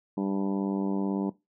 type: harmonic tone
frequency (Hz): 98.1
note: G2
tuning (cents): +2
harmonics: 2 / 3 / 4 / 5 / 6 / 7 / 8 / 9 / 10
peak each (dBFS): -29 / -30 / -36 / -42 / -43 / -46 / -47 / -43 / -47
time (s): 0.17-1.3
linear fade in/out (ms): 5
effects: noise-tail reverb RT60 0.2 s tail -18 dB re dry